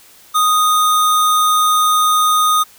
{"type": "tone with sample-and-hold", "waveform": "sine", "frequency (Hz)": 1244.5, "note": "D#6", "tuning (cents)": 0, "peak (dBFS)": -10, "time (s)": [0.34, 2.64], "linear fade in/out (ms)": 20, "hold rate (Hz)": 4900, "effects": ["white hiss -45 dBFS RMS until 2.78 s"]}